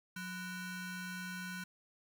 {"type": "ring-modulated tone", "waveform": "40% pulse", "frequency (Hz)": 830.6, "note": "G#5", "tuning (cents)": 0, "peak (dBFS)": -37, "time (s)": [0.16, 1.64], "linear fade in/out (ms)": 5, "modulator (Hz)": 649, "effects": []}